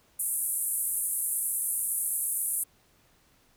white band-pass noise, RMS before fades -30 dBFS, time 0.19-2.64 s, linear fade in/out 10 ms, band 9100 to 12000 Hz, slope 48 dB/octave, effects pink hiss -64 dBFS RMS until 3.56 s

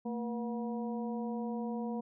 harmonic tone with a mistuned harmonic, 240.1 Hz, B3, 49 cents flat, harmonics 1 / 2 / 3 / 4, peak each -35 / -41 / -45 / -47 dBFS, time 0.05-2.01 s, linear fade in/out 10 ms, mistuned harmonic 1, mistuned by -95 cents, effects none

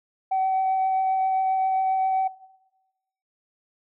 sine tone with vibrato, 761 Hz, F#5, 48 cents sharp, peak -19 dBFS, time 0.31-2.28 s, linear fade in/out 10 ms, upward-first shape sine, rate 7.5 Hz, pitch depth 9 cents each way, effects noise-tail reverb RT60 1.0 s tail -19 dB re dry + tanh soft clip ceiling -17 dBFS

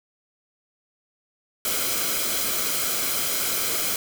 white noise with comb filter, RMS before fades -25 dBFS, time 1.65-3.96 s, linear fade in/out 2 ms, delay 1.1 ms, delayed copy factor -0.55, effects none

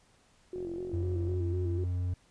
sine tone with vibrato, 352.7 Hz, F4, 17 cents sharp, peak -35 dBFS, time 0.53-1.84 s, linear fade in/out 2 ms, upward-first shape square, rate 4 Hz, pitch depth 55 cents each way
click train, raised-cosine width 2 ms, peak -32 dBFS, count 36, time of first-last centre 0.56-1.34 s, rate 44.9 Hz
triangle tone, 89.7 Hz, F2, 47 cents sharp, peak -27 dBFS, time 0.93-2.14 s, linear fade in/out 5 ms
effects pink hiss -65 dBFS RMS until 2.3 s + resampled to 22050 Hz

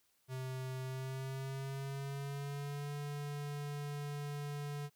square tone with pitch glide, 130 to 145.08 Hz, C3 to D3, -11 to -21 cents, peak -40 dBFS, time 0.28-4.9 s, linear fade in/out 50 ms, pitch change +190 cents, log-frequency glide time 0.83-2.94 s, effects white hiss -75 dBFS RMS until 4.95 s

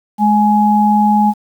sine tone pair together, 210.6 / 837.8 Hz, G#3 / G#5, +24 / +15 cents, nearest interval 2 octaves, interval 2391 cents, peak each -11 dBFS, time 0.18-1.34 s, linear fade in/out 50 ms, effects 7-bit

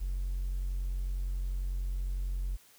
triangle tone with hard clipping, 45.5 Hz, F#1, 28 cents flat, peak -30 dBFS, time 0-2.57 s, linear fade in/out 20 ms, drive 2 dB, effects white hiss -60 dBFS RMS until 2.78 s

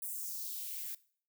violet noise with high-pass filter sweep, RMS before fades -41 dBFS, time 0.02-0.95 s, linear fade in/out 5 ms, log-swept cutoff 10000 to 1600 Hz, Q 1.9, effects noise-tail reverb RT60 0.5 s tail -20 dB re dry

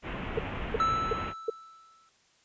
pink low-pass noise, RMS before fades -36 dBFS, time 0.02-1.34 s, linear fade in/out 50 ms, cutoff 3000 Hz, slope 48 dB/octave
sine tone bursts, 449.4 Hz, A4, 37 cents sharp, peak -23 dBFS, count 4, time 0.37-1.5 s, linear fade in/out 5 ms, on 20 ms, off 350 ms
triangle tone with exponential decay, 1318.5 Hz, E6, in tune, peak -20 dBFS, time 0.8-2.09 s, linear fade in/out 1 ms, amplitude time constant 280 ms
effects white hiss -65 dBFS RMS until 2.44 s + resampled to 16000 Hz

